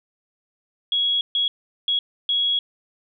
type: tone bursts at uneven times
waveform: sine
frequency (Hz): 3330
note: G#7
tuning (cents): +4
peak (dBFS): -18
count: 4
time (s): 0.92-1.21 / 1.35-1.48 / 1.88-1.99 / 2.29-2.59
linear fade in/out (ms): 2
effects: none